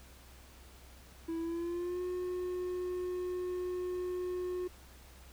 triangle tone with pitch glide, 329.6 to 361.5 Hz, E4 to F#4, 0 to -40 cents, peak -32 dBFS, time 1.28-4.68 s, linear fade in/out 10 ms, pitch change +160 cents, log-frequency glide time 1.39-2.02 s, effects added 64 Hz sine -55 dBFS peak until 5.32 s + pink hiss -58 dBFS RMS until 5.32 s

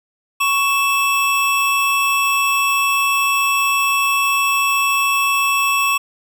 square tone pair together, 1109.7 / 2637 Hz, C#6 / E7, +2 / 0 cents, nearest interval octave + minor third, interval 1498 cents, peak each -18 dBFS, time 0.4-5.98 s, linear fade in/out 10 ms, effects none

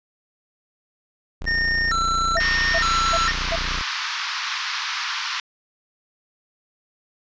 30% pulse tone, 30 Hz, B0, 49 cents flat, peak -24 dBFS, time 1.41-3.82 s, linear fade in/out 10 ms
square tone with vibrato, 1568 Hz, G6, in tune, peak -20 dBFS, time 1.46-3.32 s, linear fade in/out 20 ms, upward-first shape square, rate 1.1 Hz, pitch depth 270 cents each way
sine tone bursts, 667 Hz, E5, 20 cents sharp, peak -21 dBFS, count 4, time 2.35-3.562 s, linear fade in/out 10 ms, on 48 ms, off 340 ms
pink band-pass noise, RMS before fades -27 dBFS, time 2.4-5.4 s, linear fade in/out 2 ms, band 1000 to 5700 Hz, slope 48 dB/octave
effects resampled to 16000 Hz

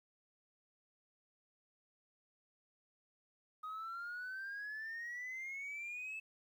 sine exponential sweep, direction up, 1247 to 2633 Hz, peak -40 dBFS, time 3.63-6.2 s, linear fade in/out 10 ms, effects tanh soft clip ceiling -40 dBFS + 12-bit

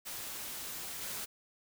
white noise with level steps, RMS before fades -42 / -40 dBFS, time 0.05-1.26 s, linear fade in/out 20 ms, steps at 1.01 s, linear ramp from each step 10 ms, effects none

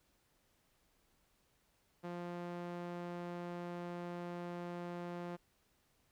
sawtooth tone with band-pass filter, 174.61 Hz, F3, in tune, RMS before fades -44 dBFS, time 2.03-5.37 s, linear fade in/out 20 ms, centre 570 Hz, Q 0.52, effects pink hiss -75 dBFS RMS until 6.11 s

